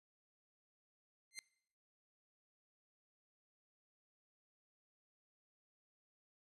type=tone with exponential growth; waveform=15% pulse; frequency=2087 Hz; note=C7; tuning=5 cents flat; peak=-35 dBFS; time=1.31-1.39 s; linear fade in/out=0 ms; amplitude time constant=17 ms; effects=noise-tail reverb RT60 0.7 s tail -21 dB re dry + resampled to 32000 Hz